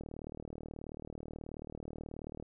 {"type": "click train", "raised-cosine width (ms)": 2, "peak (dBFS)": -30, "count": 94, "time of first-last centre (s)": [0.01, 2.426], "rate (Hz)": 38.5, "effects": []}